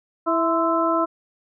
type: harmonic tone with a mistuned harmonic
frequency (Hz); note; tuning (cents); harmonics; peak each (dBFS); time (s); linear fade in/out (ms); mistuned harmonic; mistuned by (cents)
329.6; E4; 0; 1 / 2 / 3 / 4; -23 / -23 / -24 / -23; 0.26-1.06; 20; 3; +74
effects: none